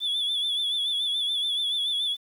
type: tone with vibrato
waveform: sine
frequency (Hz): 3448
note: A7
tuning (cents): -36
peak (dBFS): -22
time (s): 0-2.17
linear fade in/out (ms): 50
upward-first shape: sine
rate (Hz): 7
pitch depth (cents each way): 60
effects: tanh soft clip ceiling -22 dBFS + 9-bit